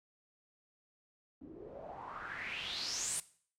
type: noise with low-pass filter sweep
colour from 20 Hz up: white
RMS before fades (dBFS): -42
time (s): 1.41-3.2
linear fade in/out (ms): 2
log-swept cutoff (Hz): 270 to 9500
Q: 5.9
effects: noise-tail reverb RT60 0.5 s tail -18 dB re dry